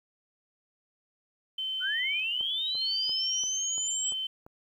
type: tone with tremolo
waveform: sine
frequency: 3075 Hz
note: G7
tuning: 34 cents flat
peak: -30 dBFS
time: 1.58-4.27 s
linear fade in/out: 5 ms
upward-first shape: square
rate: 0.81 Hz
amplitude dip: 40%
type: linear sweep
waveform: sine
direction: up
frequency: 1396.9 to 7902 Hz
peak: -29 dBFS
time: 1.8-4.14 s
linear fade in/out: 50 ms
type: click train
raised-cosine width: 1 ms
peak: -34 dBFS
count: 7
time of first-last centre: 2.41-4.465 s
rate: 2.92 Hz
effects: 10-bit